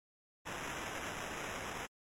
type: noise with sample-and-hold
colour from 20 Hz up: violet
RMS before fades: -42 dBFS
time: 0.45-1.87 s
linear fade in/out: 20 ms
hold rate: 4410 Hz
effects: low-pass 11000 Hz 12 dB/octave + MP3 64 kbps